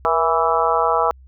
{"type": "harmonic tone with a mistuned harmonic", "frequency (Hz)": 164.81, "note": "E3", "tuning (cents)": 0, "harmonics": [3, 4, 5, 6, 7, 8], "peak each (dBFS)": [-22, -22, -22, -22, -22, -22], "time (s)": [0.05, 1.11], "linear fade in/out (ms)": 0, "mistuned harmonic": 3, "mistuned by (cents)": -52, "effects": ["added 65 Hz sine -42 dBFS peak until 1.27 s"]}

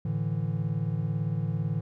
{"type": "chord", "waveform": "triangle", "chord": "A suspended fourth", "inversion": "none", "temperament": "equal", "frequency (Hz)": [110, 146.83, 164.81], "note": ["A2", "D3", "E3"], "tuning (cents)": [0, 0, 0], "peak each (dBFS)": -29, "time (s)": [0.05, 1.81], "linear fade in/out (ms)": 5, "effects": []}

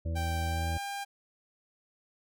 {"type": "harmonic tone", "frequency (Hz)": 82.41, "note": "E2", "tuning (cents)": 0, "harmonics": [1, 2, 3, 4, 6, 7], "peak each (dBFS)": [-30, -42, -47, -46, -52, -45], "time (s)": [0.05, 0.78], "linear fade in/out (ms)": 10}
{"type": "tone with pitch glide", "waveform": "sawtooth", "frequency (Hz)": [784, 800], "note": ["G5", "G5"], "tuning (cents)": [0, 35], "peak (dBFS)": -31, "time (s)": [0.15, 1.05], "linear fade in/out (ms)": 20, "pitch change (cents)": 35, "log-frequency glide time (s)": [0.47, 0.76]}
{"effects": []}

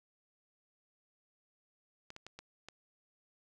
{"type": "clicks", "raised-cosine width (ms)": 0.2, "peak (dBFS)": -30, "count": 5, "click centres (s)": [2.104, 2.164, 2.266, 2.39, 2.686], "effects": []}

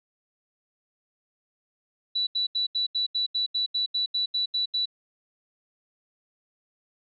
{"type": "tone bursts", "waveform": "sine", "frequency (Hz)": 3951, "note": "B7", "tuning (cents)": 0, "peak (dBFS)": -23, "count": 14, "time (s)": [2.15, 4.857], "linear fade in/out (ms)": 10, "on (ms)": 120, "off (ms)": 79, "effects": []}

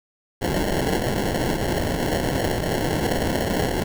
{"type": "noise with sample-and-hold", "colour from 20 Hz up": "blue", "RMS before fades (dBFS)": -23, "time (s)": [0.41, 3.84], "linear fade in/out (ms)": 10, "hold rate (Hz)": 1225, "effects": []}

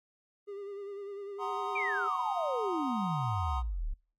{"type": "tone with vibrato", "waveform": "triangle", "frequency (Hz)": 401.3, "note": "G4", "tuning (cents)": 41, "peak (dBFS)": -37, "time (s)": [0.47, 2.09], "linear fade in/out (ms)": 20, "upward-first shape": "sine", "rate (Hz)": 10, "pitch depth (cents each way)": 38}
{"type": "chord", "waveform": "triangle", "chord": "C half-diminished seventh", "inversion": "second", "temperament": "equal with one note detuned", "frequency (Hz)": [746.4, 932.3, 1046.5, 1244.5], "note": ["Gb5", "Bb5", "C6", "Eb6"], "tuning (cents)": [15, 0, 0, 0], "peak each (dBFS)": -37, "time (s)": [1.38, 3.63], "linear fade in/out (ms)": 50}
{"type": "exponential sweep", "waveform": "sine", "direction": "down", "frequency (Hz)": [2425, 32.13], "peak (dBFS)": -31, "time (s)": [1.75, 3.94], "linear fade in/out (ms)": 10}
{"effects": ["noise-tail reverb RT60 0.4 s tail -23 dB re dry", "AAC 64 kbps"]}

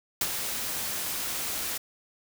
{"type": "noise with ADSR envelope", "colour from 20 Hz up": "white", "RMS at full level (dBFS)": -25, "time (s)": [0.21, 1.78], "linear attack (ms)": 3, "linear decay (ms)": 50, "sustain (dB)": -7, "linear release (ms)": 9, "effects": []}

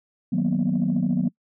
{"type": "chord", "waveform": "sine", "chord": "B major seventh", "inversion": "first", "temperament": "equal", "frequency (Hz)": [155.56, 185, 233.1, 246.9], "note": ["D#3", "F#3", "A#3", "B3"], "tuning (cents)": [0, 0, 0, 0], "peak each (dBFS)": [-27, -22, -25, -24], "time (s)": [0.32, 1.29], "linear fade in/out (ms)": 10, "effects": ["noise-tail reverb RT60 0.1 s tail -25 dB re dry", "tanh soft clip ceiling -14 dBFS"]}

